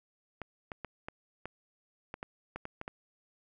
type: clicks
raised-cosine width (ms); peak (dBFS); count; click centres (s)
0.5; -24; 11; 0.417 / 0.718 / 0.847 / 1.085 / 1.456 / 2.141 / 2.229 / 2.56 / 2.654 / 2.814 / 2.879
effects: none